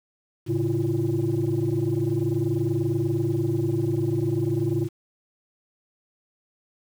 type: tone cluster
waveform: sine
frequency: 111.2 / 139.6 / 330 / 350.4 Hz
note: A2 / C#3 / E4 / F4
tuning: +19 / +13 / +2 / +6 cents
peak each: -26 dBFS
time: 0.46-4.89 s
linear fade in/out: 50 ms
effects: tanh soft clip ceiling -15 dBFS + 8-bit